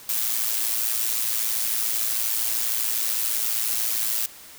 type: noise with amplitude modulation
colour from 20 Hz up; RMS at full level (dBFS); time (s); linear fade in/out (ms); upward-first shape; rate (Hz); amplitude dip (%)
blue; -22; 0.09-4.26; 2; sine; 113; 60
effects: white hiss -45 dBFS RMS until 4.58 s